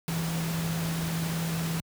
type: tone in noise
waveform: sine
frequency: 164.81 Hz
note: E3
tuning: in tune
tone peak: -28 dBFS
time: 0.08-1.8 s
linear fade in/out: 0 ms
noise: pink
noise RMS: -35 dBFS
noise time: 0.08-1.8 s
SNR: +4 dB
effects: high-pass 80 Hz 12 dB/octave